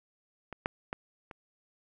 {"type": "clicks", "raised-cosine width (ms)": 0.5, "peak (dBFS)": [-25, -14, -19, -29], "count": 4, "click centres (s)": [0.527, 0.659, 0.929, 1.312], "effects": []}